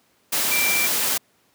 sine tone in noise, 2349 Hz, D7, in tune, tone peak -21 dBFS, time 0.51-0.87 s, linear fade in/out 10 ms, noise white, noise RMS -22 dBFS, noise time 0.32-1.18 s, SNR -2 dB, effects pink hiss -62 dBFS RMS until 1.54 s + high-pass 150 Hz 12 dB/octave

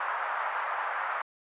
white band-pass noise, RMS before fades -32 dBFS, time 0-1.22 s, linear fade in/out 5 ms, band 760 to 1500 Hz, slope 24 dB/octave, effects resampled to 8000 Hz

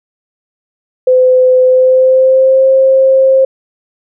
sine tone with pitch glide, 510 to 530.7 Hz, C5 to C5, -44 to +24 cents, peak -4 dBFS, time 1.07-3.45 s, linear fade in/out 5 ms, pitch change +68 cents, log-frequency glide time 1.63-2.67 s, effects none

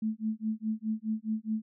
sine tone with tremolo, 218.5 Hz, A3, 12 cents flat, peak -26 dBFS, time 0.02-1.62 s, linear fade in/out 5 ms, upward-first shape sine, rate 4.8 Hz, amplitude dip 100%, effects none

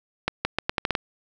accelerating click train, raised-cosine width 0.3 ms, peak -6 dBFS, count 8, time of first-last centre 0.28-0.952 s, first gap 170 ms, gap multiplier 0.8, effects none

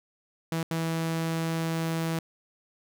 sawtooth tone bursts at uneven times, 163.6 Hz, E3, 13 cents flat, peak -23 dBFS, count 2, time 0.52-0.63 / 0.71-2.19 s, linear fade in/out 2 ms, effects none

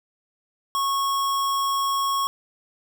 square tone, 1100 Hz, C#6, 14 cents flat, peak -22 dBFS, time 0.75-2.27 s, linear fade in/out 0 ms, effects none

